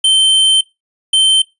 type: tone bursts at uneven times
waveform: square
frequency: 3104 Hz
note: G7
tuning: 18 cents flat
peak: -8 dBFS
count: 2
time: 0.04-0.61 / 1.13-1.42 s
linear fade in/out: 5 ms
effects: noise-tail reverb RT60 0.2 s tail -20 dB re dry + resampled to 24000 Hz